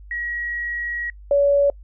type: tone pair in turn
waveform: sine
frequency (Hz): 1907 / 567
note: A#6 / C#5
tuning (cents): +39 / +39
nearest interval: octave + major sixth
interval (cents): 2100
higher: first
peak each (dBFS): -24 / -13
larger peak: second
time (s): 0.11-1.1 / 1.31-1.7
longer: first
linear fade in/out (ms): 2
effects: noise-tail reverb RT60 0.1 s tail -26 dB re dry + added 50 Hz sine -39 dBFS peak until 1.83 s